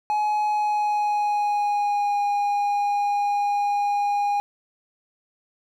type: tone with pitch glide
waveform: triangle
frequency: 843 to 816.6 Hz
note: G#5 to G#5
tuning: +26 to -29 cents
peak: -18 dBFS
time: 0.1-4.4 s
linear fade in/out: 0 ms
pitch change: -55 cents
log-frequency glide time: 0.47-2.2 s
effects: none